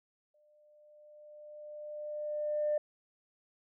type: tone with exponential growth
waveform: sine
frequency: 599 Hz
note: D5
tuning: 34 cents sharp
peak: -26 dBFS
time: 0.34-2.78 s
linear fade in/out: 5 ms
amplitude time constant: 530 ms
effects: tanh soft clip ceiling -23 dBFS